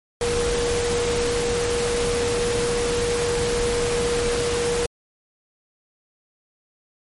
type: tone in noise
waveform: sine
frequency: 476.9 Hz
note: A#4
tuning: 39 cents sharp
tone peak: -21 dBFS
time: 0.21-4.86 s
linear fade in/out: 2 ms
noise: pink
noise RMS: -26 dBFS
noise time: 0.21-4.86 s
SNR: +2 dB
effects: MP3 48 kbps